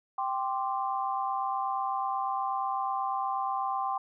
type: chord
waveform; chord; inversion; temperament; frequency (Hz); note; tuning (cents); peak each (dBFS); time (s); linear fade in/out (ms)
sine; G suspended fourth; none; equal; 784 / 1046.5 / 1174.7; G5 / C6 / D6; 0 / 0 / 0; -31 / -32 / -36; 0.18-3.98; 5
effects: none